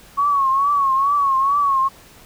sine tone with vibrato, 1108.7 Hz, C#6, in tune, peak -14 dBFS, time 0.17-1.89 s, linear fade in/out 20 ms, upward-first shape triangle, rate 2.3 Hz, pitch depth 92 cents each way, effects pink hiss -46 dBFS RMS until 2.25 s

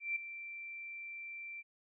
sine tone with ADSR envelope, 2349 Hz, D7, in tune, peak -31 dBFS, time 0-1.63 s, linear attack 160 ms, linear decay 6 ms, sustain -12 dB, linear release 34 ms, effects none

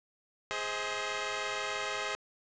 10% pulse chord, Ab major, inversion none, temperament equal with one note detuned, 415.3 / 523.3 / 636.1 Hz, Ab4 / C5 / Eb5, 0 / 0 / +38 cents, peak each -29 dBFS, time 0.51-2.15 s, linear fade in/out 0 ms, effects resampled to 16000 Hz + 8-bit

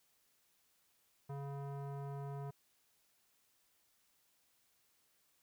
square tone with low-pass filter, 140 Hz, C#3, 18 cents sharp, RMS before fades -44 dBFS, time 1.29-2.51 s, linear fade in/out 10 ms, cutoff 970 Hz, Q 1.6, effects white hiss -75 dBFS RMS until 5.42 s

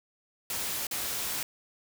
white noise with dropouts, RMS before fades -33 dBFS, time 0.5-1.43 s, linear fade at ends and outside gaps 2 ms, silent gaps 0.869-0.911 s, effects none

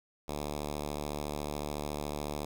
5% pulse tone with notch filter, 73.9 Hz, D2, 11 cents sharp, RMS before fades -37 dBFS, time 0.28-2.45 s, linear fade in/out 5 ms, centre 1900 Hz, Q 1.9, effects none

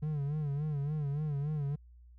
triangle tone with vibrato, 146.83 Hz, D3, in tune, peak -29 dBFS, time 0.02-1.76 s, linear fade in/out 10 ms, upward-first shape sine, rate 3.5 Hz, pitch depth 92 cents each way, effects added 60 Hz sine -53 dBFS peak until 2.18 s

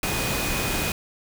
sine tone in noise, 2486 Hz, D#7, 2 cents flat, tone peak -32 dBFS, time 0.03-0.92 s, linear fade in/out 2 ms, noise pink, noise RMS -26 dBFS, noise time 0.03-0.92 s, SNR -9 dB, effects none

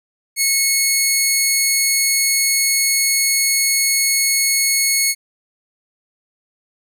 10% pulse tone, 2190 Hz, C#7, 22 cents flat, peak -5 dBFS, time 0.36-5.15 s, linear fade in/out 50 ms, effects none

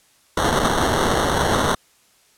violet noise with sample-and-hold, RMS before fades -19 dBFS, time 0.37-1.75 s, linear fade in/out 5 ms, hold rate 2450 Hz, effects white hiss -57 dBFS RMS until 2.37 s + low-pass 11000 Hz 12 dB/octave

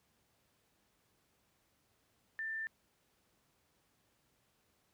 sine tone, 1782 Hz, A6, 22 cents sharp, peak -37 dBFS, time 2.39-2.67 s, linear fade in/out 0 ms, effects pink hiss -75 dBFS RMS until 4.93 s + high-pass 60 Hz 12 dB/octave

